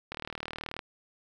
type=click train; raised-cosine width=0.3 ms; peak=-20 dBFS; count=27; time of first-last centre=0.12-0.792 s; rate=38.7 Hz; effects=9-bit